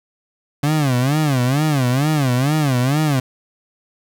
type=tone with vibrato; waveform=30% pulse; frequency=138.59 Hz; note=C#3; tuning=in tune; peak=-12 dBFS; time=0.63-3.2 s; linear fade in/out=5 ms; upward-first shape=sine; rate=2.2 Hz; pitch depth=210 cents each way; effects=none